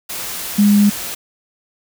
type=tone in noise; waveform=sine; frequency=205.2 Hz; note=G#3; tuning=21 cents flat; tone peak=-8 dBFS; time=0.58-0.9 s; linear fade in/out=10 ms; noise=white; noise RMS=-26 dBFS; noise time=0.09-1.15 s; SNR=+15 dB; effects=none